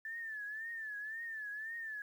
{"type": "tone with vibrato", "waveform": "sine", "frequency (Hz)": 1757, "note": "A6", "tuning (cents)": -3, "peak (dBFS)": -40, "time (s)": [0.05, 2.02], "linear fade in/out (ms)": 2, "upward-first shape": "triangle", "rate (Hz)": 1.9, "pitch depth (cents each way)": 110, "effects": ["11-bit"]}